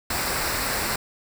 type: noise with comb filter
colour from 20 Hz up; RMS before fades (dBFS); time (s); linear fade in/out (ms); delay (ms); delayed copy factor
pink; -26; 0.1-0.96; 5; 0.31; -0.55
effects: none